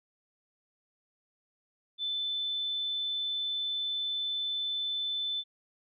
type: tone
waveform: sine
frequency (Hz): 3520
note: A7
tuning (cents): 0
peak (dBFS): -30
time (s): 1.98-5.44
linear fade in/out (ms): 50
effects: none